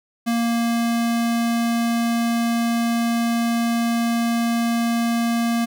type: tone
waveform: square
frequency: 233.1 Hz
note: A#3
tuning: in tune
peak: -19 dBFS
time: 0.26-5.66 s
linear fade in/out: 20 ms
effects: none